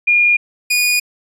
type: tone pair in turn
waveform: sine / sawtooth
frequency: 2423 / 2455 Hz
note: D#7 / D#7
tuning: -47 / -24 cents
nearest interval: unison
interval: 23 cents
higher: second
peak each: -9 dBFS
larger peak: neither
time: 0.07-0.37 / 0.7-1 s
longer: neither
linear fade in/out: 10 ms
effects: resampled to 32000 Hz